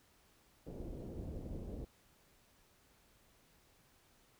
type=low-pass noise; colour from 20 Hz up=pink; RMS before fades=-45 dBFS; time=0.66-1.85 s; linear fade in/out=10 ms; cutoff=540 Hz; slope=24 dB/octave; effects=pink hiss -69 dBFS RMS until 4.39 s